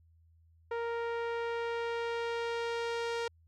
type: tone with low-pass filter sweep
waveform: sawtooth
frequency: 466.2 Hz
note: A#4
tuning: in tune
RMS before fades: -35 dBFS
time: 0.71-3.28 s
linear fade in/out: 5 ms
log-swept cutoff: 1700 to 5400 Hz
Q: 0.8
effects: added 82 Hz sine -61 dBFS peak until 3.47 s